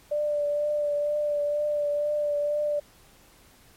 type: tone with vibrato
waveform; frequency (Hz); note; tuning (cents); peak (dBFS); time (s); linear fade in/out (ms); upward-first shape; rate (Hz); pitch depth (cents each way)
sine; 589; D5; +5; -23; 0.11-2.8; 10; triangle; 2.1; 23
effects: pink hiss -56 dBFS RMS until 3.76 s + MP3 64 kbps